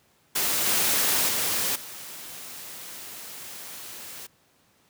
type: noise with level steps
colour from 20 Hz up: white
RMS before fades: -25 / -23 / -26 / -40 dBFS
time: 0.35-4.27 s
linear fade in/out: 10 ms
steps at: 0.66 / 1.28 / 1.75 s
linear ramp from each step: 10 ms
effects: pink hiss -63 dBFS RMS until 4.89 s + high-pass 100 Hz 12 dB/octave